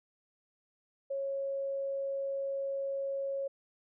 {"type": "tone", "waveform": "sine", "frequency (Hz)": 549, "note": "C#5", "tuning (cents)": -17, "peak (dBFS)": -32, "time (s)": [1.1, 3.48], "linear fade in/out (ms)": 10, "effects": []}